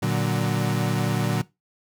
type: chord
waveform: 35% pulse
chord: Bb augmented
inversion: none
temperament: equal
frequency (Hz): 116.54 / 146.83 / 185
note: Bb2 / D3 / F#3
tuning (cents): 0 / 0 / 0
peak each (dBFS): -24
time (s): 0.02-1.42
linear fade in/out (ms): 10
effects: noise-tail reverb RT60 0.2 s tail -19 dB re dry